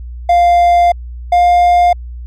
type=tone pair in turn; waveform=triangle; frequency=698 / 705.3 Hz; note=F5 / F5; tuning=-1 / +17 cents; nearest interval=unison; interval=18 cents; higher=second; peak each=-4 dBFS; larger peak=neither; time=0.29-0.92 / 1.32-1.93 s; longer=first; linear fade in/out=5 ms; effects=added 60 Hz sine -24 dBFS peak until 2.26 s